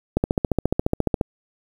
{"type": "click train", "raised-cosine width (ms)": 2, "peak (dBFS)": -5, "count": 16, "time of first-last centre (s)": [0.17, 1.212], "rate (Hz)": 14.4, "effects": ["7-bit"]}